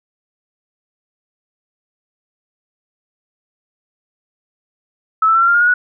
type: tone with pitch steps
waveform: sine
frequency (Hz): 1301 / 1323.7 / 1346.9 / 1370.4 / 1394.4 / 1418.8 / 1443.5 / 1468.8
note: E6 / E6 / E6 / F6 / F6 / F6 / F#6 / F#6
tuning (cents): -23 / +7 / +37 / -33 / -3 / +27 / -43 / -13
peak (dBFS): -9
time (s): 5.22-5.74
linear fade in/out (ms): 5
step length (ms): 65
effects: none